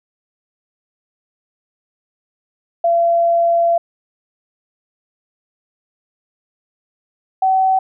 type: tone pair in turn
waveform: sine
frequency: 680 / 760.1 Hz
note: F5 / F#5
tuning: -46 / +46 cents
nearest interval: major second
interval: 192 cents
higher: second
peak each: -11 dBFS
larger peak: neither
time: 2.84-3.78 / 7.42-7.79 s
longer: first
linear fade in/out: 5 ms
effects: none